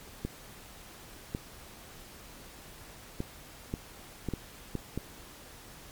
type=clicks; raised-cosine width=3 ms; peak=-19 dBFS; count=8; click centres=0.25 / 1.349 / 3.204 / 3.739 / 4.287 / 4.337 / 4.753 / 4.976 s; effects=pink hiss -50 dBFS RMS until 5.91 s + MP3 96 kbps